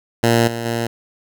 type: tone with level steps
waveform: 10% pulse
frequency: 116.54 Hz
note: A#2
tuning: in tune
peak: -4 / -15 / -11 dBFS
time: 0.23-0.87 s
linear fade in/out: 5 ms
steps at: 0.47 / 0.65 s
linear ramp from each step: 10 ms
effects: none